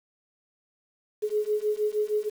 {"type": "beating tone pair", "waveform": "sine", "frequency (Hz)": [420, 426.4], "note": ["G#4", "G#4"], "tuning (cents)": [19, 46], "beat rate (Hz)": 6.4, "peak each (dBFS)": -27, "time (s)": [1.22, 2.3], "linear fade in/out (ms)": 20, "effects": ["8-bit"]}